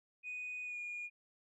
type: tone with pitch glide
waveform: sine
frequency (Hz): 2485 to 2434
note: D#7 to D#7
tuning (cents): -3 to -39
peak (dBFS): -39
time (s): 0.23-1.1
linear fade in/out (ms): 50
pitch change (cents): -36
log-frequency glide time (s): 0.64-0.78
effects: tanh soft clip ceiling -37 dBFS